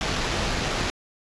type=noise with sample-and-hold; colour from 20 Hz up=pink; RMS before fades=-26 dBFS; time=0.01-0.9 s; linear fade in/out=0 ms; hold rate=8820 Hz; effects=resampled to 22050 Hz